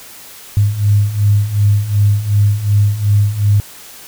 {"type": "beating tone pair", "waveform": "sine", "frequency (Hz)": [101.1, 103.8], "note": ["G#2", "G#2"], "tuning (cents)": [-46, 0], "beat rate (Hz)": 2.7, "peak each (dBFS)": [-15, -11], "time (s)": [0.57, 3.6], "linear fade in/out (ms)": 0, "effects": ["white hiss -36 dBFS RMS until 4.07 s"]}